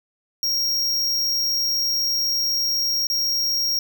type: tone with dropouts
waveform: square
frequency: 5588 Hz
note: F8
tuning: in tune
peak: -20 dBFS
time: 0.43-3.79 s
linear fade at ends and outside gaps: 1 ms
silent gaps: 3.07-3.1 s
effects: 8-bit